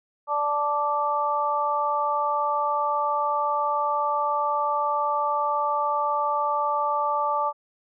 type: harmonic tone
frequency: 292.7 Hz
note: D4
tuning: 6 cents flat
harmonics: 2 / 3 / 4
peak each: -29 / -25 / -25 dBFS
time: 0.27-7.53 s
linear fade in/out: 50 ms
effects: none